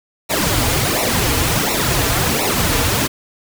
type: noise with flanger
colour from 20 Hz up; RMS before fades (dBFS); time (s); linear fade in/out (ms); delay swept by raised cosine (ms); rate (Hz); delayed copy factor
pink; -17; 0.29-3.08; 20; 0.62 to 5.52; 1.4; -0.85
effects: none